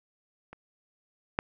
clicks, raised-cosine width 0.5 ms, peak -29 / -11 dBFS, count 2, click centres 0.53 / 1.389 s, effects none

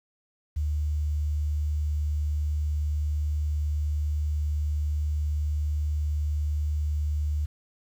sine tone, 74.9 Hz, D2, 35 cents sharp, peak -24 dBFS, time 0.56-7.46 s, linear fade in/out 10 ms, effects 9-bit

